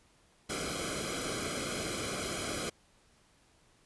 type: noise with comb filter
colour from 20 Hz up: pink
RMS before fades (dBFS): -36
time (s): 0.49-2.7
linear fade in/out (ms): 10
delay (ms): 1.1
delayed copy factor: -0.85
effects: pink hiss -66 dBFS RMS until 3.85 s + resampled to 24000 Hz